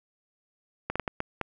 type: clicks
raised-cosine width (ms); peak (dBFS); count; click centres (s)
0.5; -14; 6; 0.9 / 0.956 / 0.997 / 1.078 / 1.204 / 1.413
effects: none